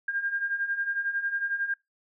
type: beating tone pair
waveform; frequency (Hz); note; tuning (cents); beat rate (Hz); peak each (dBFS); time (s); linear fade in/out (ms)
sine; 1600 / 1611; G6 / G6; +35 / +47; 11; -33 / -28; 0.08-1.74; 5
effects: noise-tail reverb RT60 0.2 s tail -25 dB re dry